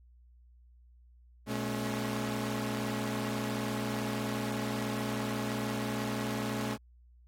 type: tone cluster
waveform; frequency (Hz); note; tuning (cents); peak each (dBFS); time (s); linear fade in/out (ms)
sawtooth; 119.9 / 213.8 / 276.3; A#2 / A3 / C#4; +49 / -49 / -6; -34 / -31 / -34; 1.46-6.78; 50
effects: added 60 Hz sine -56 dBFS peak until 7.27 s + AAC 48 kbps